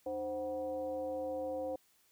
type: tone with frequency modulation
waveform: sine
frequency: 523.3 Hz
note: C5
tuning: in tune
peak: -35 dBFS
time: 0.06-1.76 s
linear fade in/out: 5 ms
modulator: 221 Hz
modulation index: 0.75
effects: white hiss -70 dBFS RMS until 2.11 s